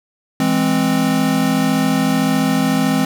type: chord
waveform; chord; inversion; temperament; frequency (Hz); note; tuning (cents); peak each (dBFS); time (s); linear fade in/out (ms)
square; E augmented; none; equal with one note detuned; 165.96 / 207.7 / 261.6; E3 / G#3 / B#3; +12 / 0 / 0; -21 / -20 / -17; 0.4-3.05; 2
effects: none